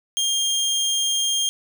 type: tone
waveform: 25% pulse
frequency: 3211 Hz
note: G7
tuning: 41 cents sharp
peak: -16 dBFS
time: 0.17-1.49 s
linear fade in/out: 0 ms
effects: none